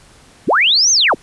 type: linear two-way sweep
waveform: sine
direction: up then down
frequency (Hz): 82.3 to 6430 to 82.3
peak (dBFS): -9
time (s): 0.47-1.15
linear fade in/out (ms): 20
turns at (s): 0.91
effects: pink hiss -46 dBFS RMS until 1.22 s + resampled to 24000 Hz